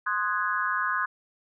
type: chord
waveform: sine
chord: Ab dominant seventh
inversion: first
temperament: equal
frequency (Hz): 1046.5 / 1244.5 / 1480 / 1661.2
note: C6 / Eb6 / Gb6 / Ab6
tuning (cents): 0 / 0 / 0 / 0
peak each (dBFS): -30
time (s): 0.06-1.06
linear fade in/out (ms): 10
effects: none